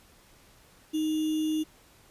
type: tone with sample-and-hold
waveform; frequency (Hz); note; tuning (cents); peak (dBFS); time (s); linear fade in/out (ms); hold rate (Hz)
sine; 311.1; D#4; 0; -25; 0.93-1.64; 20; 3150
effects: pink hiss -58 dBFS RMS until 2.1 s + resampled to 32000 Hz